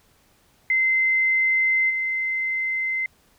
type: tone with level steps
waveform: sine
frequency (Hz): 2069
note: C7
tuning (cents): -20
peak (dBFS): -17 / -22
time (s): 0.7-3.06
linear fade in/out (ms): 2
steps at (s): 1.89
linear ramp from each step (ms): 20
effects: pink hiss -60 dBFS RMS until 3.38 s